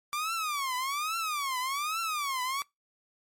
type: tone with vibrato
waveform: sawtooth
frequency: 1164 Hz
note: D6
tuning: 16 cents flat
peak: -26 dBFS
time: 0.13-2.62 s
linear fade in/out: 0 ms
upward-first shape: triangle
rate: 1.2 Hz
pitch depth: 280 cents each way
effects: noise-tail reverb RT60 0.2 s tail -25 dB re dry + MP3 64 kbps